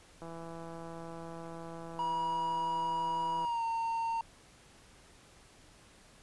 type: click train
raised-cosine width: 1 ms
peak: -32 dBFS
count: 537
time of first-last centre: 0.22-3.449 s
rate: 166 Hz
type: tone with pitch glide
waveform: triangle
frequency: 964 to 914.6 Hz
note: B5 to A#5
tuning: -42 to -33 cents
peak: -29 dBFS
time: 1.99-4.21 s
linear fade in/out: 2 ms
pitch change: -91 cents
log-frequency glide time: 3.39-3.64 s
effects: pink hiss -59 dBFS RMS until 6.22 s + resampled to 24000 Hz